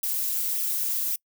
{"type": "noise with flanger", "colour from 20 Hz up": "violet", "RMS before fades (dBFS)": -27, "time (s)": [0.03, 1.16], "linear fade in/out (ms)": 5, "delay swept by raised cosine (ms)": [0.33, 5.43], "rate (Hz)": 1.8, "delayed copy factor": 0.55, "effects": ["noise-tail reverb RT60 0.1 s tail -26 dB re dry"]}